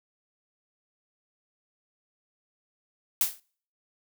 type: noise with exponential decay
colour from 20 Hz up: blue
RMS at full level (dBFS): -20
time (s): 3.21-3.4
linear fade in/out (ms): 1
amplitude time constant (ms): 41
effects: noise-tail reverb RT60 0.5 s tail -26 dB re dry